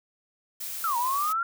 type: noise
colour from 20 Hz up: blue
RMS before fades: -35 dBFS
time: 0.6-1.33 s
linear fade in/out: 10 ms
type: linear two-way sweep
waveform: sine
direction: down then up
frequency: 1396.9 to 930 to 1396.9 Hz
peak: -24 dBFS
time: 0.84-1.43 s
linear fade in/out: 2 ms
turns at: 0.97 s
effects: none